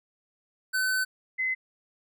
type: tone pair in turn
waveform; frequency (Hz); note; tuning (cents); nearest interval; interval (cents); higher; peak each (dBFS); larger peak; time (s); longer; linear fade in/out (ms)
square / sine; 1518 / 2043; F#6 / C7; +44 / -42; perfect fourth; 514; second; -25; neither; 0.73-1.05 / 1.38-1.55; first; 20
effects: none